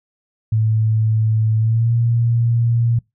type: tone with pitch glide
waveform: sine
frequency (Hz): 110 to 117.22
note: A2 to A#2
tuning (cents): 0 to +10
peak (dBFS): -13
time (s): 0.52-2.99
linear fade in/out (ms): 5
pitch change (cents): +110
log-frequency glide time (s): 1.58-1.93
effects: noise-tail reverb RT60 0.2 s tail -25 dB re dry